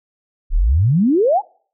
sine exponential sweep, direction up, 30.52 to 891 Hz, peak -11 dBFS, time 0.5-1.42 s, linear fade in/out 50 ms, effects noise-tail reverb RT60 0.5 s tail -26 dB re dry

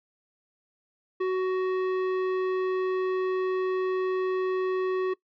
sine tone with tanh clipping, 372.8 Hz, F#4, 13 cents sharp, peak -26 dBFS, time 1.2-5.14 s, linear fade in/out 10 ms, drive 13 dB, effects noise-tail reverb RT60 0.1 s tail -21 dB re dry

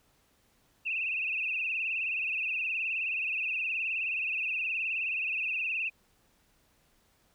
sine tone with vibrato, 2600 Hz, E7, 24 cents flat, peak -29 dBFS, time 0.85-5.9 s, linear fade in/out 20 ms, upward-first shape triangle, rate 19 Hz, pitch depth 110 cents each way, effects pink hiss -68 dBFS RMS until 7.34 s

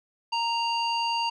square tone with low-pass filter, 930 Hz, A#5, 4 cents flat, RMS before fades -27 dBFS, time 0.32-1.3 s, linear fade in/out 10 ms, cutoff 4000 Hz, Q 5.7, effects none

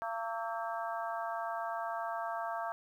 harmonic tone with a mistuned harmonic, 227.6 Hz, A#3, 41 cents flat, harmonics 3 / 4 / 5 / 6 / 7, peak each -38 / -40 / -42 / -44 / -45 dBFS, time 0.02-2.72 s, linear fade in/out 0 ms, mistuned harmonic 6, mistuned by -69 cents, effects 11-bit

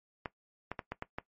clicks, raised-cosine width 0.5 ms, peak -21 dBFS, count 6, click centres 0.258 / 0.716 / 0.792 / 0.92 / 1.024 / 1.185 s, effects noise-tail reverb RT60 0.1 s tail -17 dB re dry + MP3 32 kbps

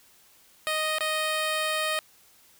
10% pulse tone with dropouts, 622.3 Hz, D#5, in tune, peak -17 dBFS, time 0.67-1.99 s, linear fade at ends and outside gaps 0 ms, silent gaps 0.984-1.007 s, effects white hiss -58 dBFS RMS until 2.59 s

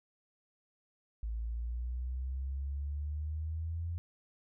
sine exponential sweep, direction up, 54.7 to 86 Hz, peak -34 dBFS, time 1.23-3.98 s, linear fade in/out 0 ms, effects none

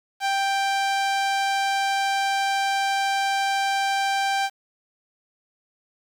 sawtooth tone, 786 Hz, G5, 4 cents sharp, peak -17 dBFS, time 0.2-4.5 s, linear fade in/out 50 ms, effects low-pass 7000 Hz 12 dB/octave + 8-bit

